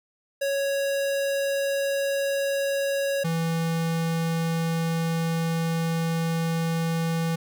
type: tone pair in turn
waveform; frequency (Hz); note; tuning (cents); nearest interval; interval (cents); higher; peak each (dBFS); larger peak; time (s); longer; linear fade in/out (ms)
square; 554.4 / 164.82; C#5 / E3; 0 / 0; octave + major sixth; 2100; first; -24; neither; 0.41-3.24 / 3.24-7.36; second; 10
effects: none